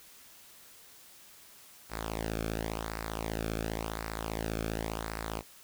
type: tone with flanger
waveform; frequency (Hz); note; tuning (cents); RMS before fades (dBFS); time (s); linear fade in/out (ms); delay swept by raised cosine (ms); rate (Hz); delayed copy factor
sawtooth; 55; A1; 0; -36; 1.89-5.43; 50; 0.3 to 1.04; 0.92; -0.75
effects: white hiss -55 dBFS RMS until 5.63 s